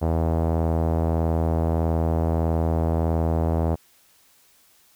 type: tone with low-pass filter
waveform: sawtooth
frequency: 81.6 Hz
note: E2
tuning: 17 cents flat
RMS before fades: -22 dBFS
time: 0.01-3.76 s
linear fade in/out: 20 ms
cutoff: 710 Hz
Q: 1.9
effects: white hiss -58 dBFS RMS until 4.95 s